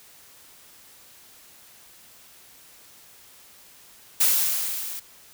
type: noise with level ramp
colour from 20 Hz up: blue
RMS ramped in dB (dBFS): -18 to -35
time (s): 4.2-5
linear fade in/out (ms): 10
effects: white hiss -51 dBFS RMS until 5.33 s